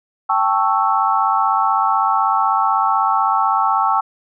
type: chord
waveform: sine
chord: A dominant seventh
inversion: third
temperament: equal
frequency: 784 / 880 / 1108.7 / 1318.5 Hz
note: G5 / A5 / C#6 / E6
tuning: 0 / 0 / 0 / 0 cents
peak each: -19 dBFS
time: 0.29-4.01 s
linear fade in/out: 10 ms
effects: none